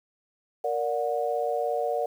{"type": "chord", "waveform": "sine", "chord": "Bb augmented", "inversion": "none", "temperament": "just", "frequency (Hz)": [466.2, 582.7, 728.4], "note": ["Bb4", "D5", "F#5"], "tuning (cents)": [0, -14, -27], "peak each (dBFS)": -29, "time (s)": [0.64, 2.06], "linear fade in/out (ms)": 5, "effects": ["9-bit"]}